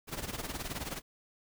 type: noise with tremolo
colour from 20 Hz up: pink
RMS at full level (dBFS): -36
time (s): 0.07-1.02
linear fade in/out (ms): 50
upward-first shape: sine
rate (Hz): 19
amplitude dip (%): 75
effects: none